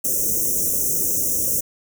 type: band-stop noise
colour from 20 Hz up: white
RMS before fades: -21 dBFS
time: 0.04-1.61 s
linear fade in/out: 10 ms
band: 580 to 5700 Hz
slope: 96 dB/octave
effects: none